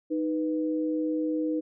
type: tone pair together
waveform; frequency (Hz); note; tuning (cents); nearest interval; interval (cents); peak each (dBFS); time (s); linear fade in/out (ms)
sine; 311.1 / 493.9; D#4 / B4; 0 / 0; minor sixth; 800; -26 / -32; 0.1-1.61; 20
effects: none